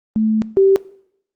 sine tone pair in turn, 218 / 388.4 Hz, A3 / G4, -16 / -16 cents, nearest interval minor seventh, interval 1000 cents, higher second, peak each -13 / -8 dBFS, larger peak second, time 0.16-0.42 / 0.57-0.76 s, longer first, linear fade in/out 0 ms, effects noise-tail reverb RT60 0.7 s tail -19 dB re dry + Opus 24 kbps

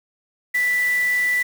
sine tone in noise, 1975.5 Hz, B6, in tune, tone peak -17 dBFS, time 0.54-1.43 s, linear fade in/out 10 ms, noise white, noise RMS -35 dBFS, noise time 0.54-1.43 s, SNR +15 dB, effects none

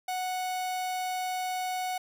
45% pulse tone, 738 Hz, F#5, 5 cents flat, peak -30 dBFS, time 0.08-1.98 s, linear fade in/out 5 ms, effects none

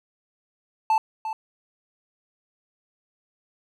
triangle tone with echo, 880 Hz, A5, in tune, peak -15 dBFS, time 0.9-0.98 s, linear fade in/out 2 ms, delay 350 ms, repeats 1, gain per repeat -10 dB, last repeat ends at 1.33 s, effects none

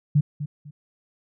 sine tone with echo, 147.3 Hz, D3, 6 cents sharp, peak -14 dBFS, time 0.15-0.21 s, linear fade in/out 10 ms, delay 250 ms, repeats 2, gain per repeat -12 dB, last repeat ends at 0.71 s, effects none

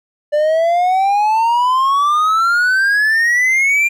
triangle exponential sweep, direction up, 587.3 to 2400 Hz, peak -9 dBFS, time 0.32-3.89 s, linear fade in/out 20 ms, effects none

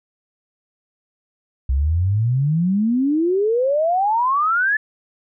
sine exponential sweep, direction up, 63.1 to 1760 Hz, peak -15 dBFS, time 1.69-4.77 s, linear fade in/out 5 ms, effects none

